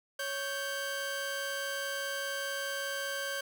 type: tone pair together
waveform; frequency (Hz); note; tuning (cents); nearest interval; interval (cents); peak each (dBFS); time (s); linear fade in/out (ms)
sawtooth; 555.3 / 1561; C#5 / G6; +3 / -8; octave + tritone; 1789; -34 / -32; 0.19-3.41; 5
effects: none